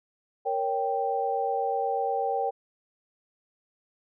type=chord; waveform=sine; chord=G diminished; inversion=first; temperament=equal; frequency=466.2 / 554.4 / 784 Hz; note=Bb4 / Db5 / G5; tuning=0 / 0 / 0 cents; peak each=-30 / -32 / -27 dBFS; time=0.45-2.51 s; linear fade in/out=20 ms; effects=none